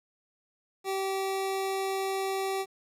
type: tone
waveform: 25% pulse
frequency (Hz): 386.1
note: G4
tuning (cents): -26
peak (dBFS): -25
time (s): 0.84-2.66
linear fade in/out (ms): 50
effects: resampled to 32000 Hz + 10-bit